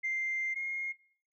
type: tone pair in turn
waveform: sine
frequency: 2093 / 2141 Hz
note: C7 / C7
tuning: 0 / +39 cents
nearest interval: unison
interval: 39 cents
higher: second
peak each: -29 / -32 dBFS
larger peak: first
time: 0.03-0.55 / 0.55-0.93 s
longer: first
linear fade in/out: 20 ms
effects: noise-tail reverb RT60 0.6 s tail -20 dB re dry + tanh soft clip ceiling -26 dBFS